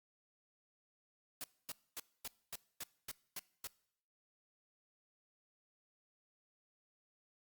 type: noise bursts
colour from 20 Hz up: white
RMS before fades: -44 dBFS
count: 9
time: 1.41-3.671 s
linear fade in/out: 0 ms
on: 29 ms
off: 250 ms
effects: noise-tail reverb RT60 0.7 s tail -22 dB re dry + Opus 48 kbps